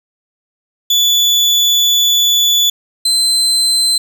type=tone pair in turn; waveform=35% pulse; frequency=3457 / 4080 Hz; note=A7 / C8; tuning=-31 / -44 cents; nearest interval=minor third; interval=287 cents; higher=second; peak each=-7 / -9 dBFS; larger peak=first; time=0.9-2.7 / 3.05-3.98 s; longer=first; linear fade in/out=5 ms; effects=none